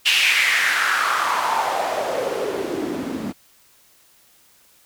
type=noise with band-pass filter sweep; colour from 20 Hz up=white; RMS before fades=-21 dBFS; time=0.05-3.33 s; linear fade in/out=20 ms; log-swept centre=2900 to 220 Hz; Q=4.1; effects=white hiss -55 dBFS RMS until 4.85 s